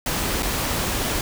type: noise with dropouts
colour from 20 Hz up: pink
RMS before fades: -24 dBFS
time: 0.06-1.21 s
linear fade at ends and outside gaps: 2 ms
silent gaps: 0.424-0.429 s
effects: none